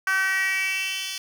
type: tone with high-pass filter sweep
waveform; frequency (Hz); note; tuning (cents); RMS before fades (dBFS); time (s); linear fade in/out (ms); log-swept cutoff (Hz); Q
10% pulse; 382; G4; -45; -25; 0.07-1.18; 2; 1400 to 3700; 4.6
effects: none